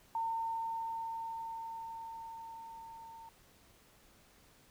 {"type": "tone with level ramp", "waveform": "sine", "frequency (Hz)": 908, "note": "A#5", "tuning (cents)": -46, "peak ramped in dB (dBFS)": [-32, -49], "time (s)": [0.15, 3.29], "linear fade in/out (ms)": 2, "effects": ["pink hiss -64 dBFS RMS until 4.7 s"]}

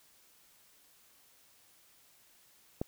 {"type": "click", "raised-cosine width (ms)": 2, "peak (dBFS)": -19, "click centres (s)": 2.815, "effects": ["white hiss -64 dBFS RMS until 2.87 s"]}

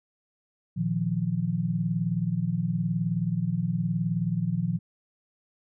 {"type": "chord", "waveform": "sine", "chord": "Bb suspended fourth", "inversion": "none", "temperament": "equal", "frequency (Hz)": [116.54, 155.56, 174.61], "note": ["Bb2", "Eb3", "F3"], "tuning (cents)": [0, 0, 0], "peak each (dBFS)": [-31, -29, -27], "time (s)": [0.76, 4.79], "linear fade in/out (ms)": 20, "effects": []}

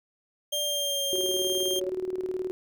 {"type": "tone", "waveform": "sawtooth", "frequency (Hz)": 3193, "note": "G7", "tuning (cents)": 31, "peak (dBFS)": -24, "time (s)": [0.52, 1.8], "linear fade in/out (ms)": 10}
{"type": "tone with pitch glide", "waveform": "sine", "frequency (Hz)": [587.3, 556.9], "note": ["D5", "C#5"], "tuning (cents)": [0, 8], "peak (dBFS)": -33, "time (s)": [0.52, 1.9], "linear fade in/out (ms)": 10, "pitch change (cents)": -92, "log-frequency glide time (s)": [0.64, 1.05]}
{"type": "tone with tremolo", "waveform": "sine", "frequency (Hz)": 370, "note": "F#4", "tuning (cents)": 0, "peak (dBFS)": -26, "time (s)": [1.13, 2.51], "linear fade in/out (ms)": 0, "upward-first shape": "square", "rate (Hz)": 19, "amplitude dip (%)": 60}
{"effects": []}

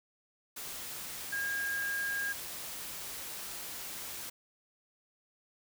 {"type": "tone in noise", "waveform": "sine", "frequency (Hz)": 1623, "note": "G#6", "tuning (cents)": -40, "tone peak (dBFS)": -32, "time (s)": [1.32, 2.33], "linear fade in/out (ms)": 10, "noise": "white", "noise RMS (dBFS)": -42, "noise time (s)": [0.56, 4.3], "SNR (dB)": 7, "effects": []}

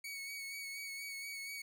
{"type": "tone with vibrato", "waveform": "sawtooth", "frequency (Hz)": 2230, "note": "C#7", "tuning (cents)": 10, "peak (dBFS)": -39, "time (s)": [0.04, 1.62], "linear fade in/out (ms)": 5, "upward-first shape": "sine", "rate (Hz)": 4.2, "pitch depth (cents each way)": 27, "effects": []}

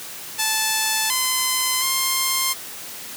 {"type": "tone with pitch steps", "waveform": "5% pulse", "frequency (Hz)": [875, 1028, 1056], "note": ["A5", "C6", "C6"], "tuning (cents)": [-10, -31, 16], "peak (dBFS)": -7, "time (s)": [0.38, 2.54], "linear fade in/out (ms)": 20, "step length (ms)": 720, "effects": ["white hiss -35 dBFS RMS until 3.16 s", "high-pass 100 Hz 12 dB/octave"]}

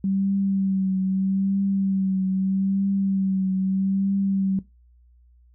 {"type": "tone with vibrato", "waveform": "sine", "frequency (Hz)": 192.8, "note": "G3", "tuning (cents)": -28, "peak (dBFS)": -20, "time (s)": [0.04, 4.59], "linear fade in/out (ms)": 2, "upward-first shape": "triangle", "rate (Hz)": 0.79, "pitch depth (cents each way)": 39, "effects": ["noise-tail reverb RT60 0.2 s tail -18 dB re dry", "added 60 Hz sine -52 dBFS peak until 5.54 s"]}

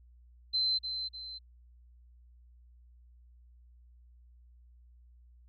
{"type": "tone with echo", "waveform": "sine", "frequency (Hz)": 4081, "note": "C8", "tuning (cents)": -44, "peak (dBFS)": -26, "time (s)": [0.53, 0.79], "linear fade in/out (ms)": 20, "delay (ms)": 300, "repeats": 2, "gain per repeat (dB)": -7, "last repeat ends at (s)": 1.39, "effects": ["added 60 Hz sine -55 dBFS peak until 5.48 s", "MP3 48 kbps"]}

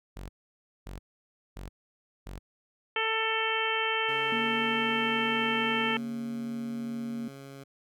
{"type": "tone bursts", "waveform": "sawtooth", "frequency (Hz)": 47.03, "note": "F#1", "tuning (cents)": 29, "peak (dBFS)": -35, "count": 4, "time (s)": [0.16, 2.39], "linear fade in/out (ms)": 10, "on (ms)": 130, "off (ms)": 570}
{"type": "harmonic tone", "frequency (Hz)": 444.4, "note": "A4", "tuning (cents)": 17, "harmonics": [1, 2, 3, 4, 5, 6, 7], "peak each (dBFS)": [-34, -34, -34, -34, -34, -34, -34], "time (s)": [2.96, 5.97], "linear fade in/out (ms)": 2}
{"type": "tone with pitch glide", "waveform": "15% pulse", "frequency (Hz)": [138.59, 137.55], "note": ["C#3", "C#3"], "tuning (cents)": [0, -13], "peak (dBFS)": -37, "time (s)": [4.08, 7.64], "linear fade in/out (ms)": 10, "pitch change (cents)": -13, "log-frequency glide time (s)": [4.68, 5.83]}
{"type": "tone", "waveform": "sine", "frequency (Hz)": 232.6, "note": "A#3", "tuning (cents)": -4, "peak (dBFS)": -32, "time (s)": [4.32, 7.28], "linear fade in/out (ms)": 2}
{"effects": []}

